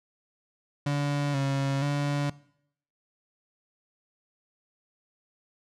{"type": "tone with pitch steps", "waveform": "35% pulse", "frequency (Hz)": [143.9, 137.4, 143.9], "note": ["D3", "C#3", "D3"], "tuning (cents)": [-35, -15, -35], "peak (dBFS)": -23, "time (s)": [0.86, 2.3], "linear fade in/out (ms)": 5, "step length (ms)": 480, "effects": ["noise-tail reverb RT60 0.7 s tail -21 dB re dry", "low-pass 7000 Hz 12 dB/octave"]}